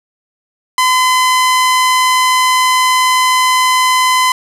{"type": "tone", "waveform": "sawtooth", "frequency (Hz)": 1019, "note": "C6", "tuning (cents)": -46, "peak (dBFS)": -5, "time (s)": [0.78, 4.32], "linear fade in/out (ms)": 2, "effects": ["low-pass 12000 Hz 12 dB/octave", "7-bit"]}